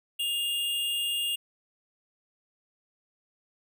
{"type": "tone pair together", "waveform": "square", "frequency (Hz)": [2817, 3350], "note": ["F7", "G#7"], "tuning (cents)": [14, 14], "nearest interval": "minor third", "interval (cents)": 300, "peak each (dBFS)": [-28, -40], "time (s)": [0.19, 1.36], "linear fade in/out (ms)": 10, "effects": []}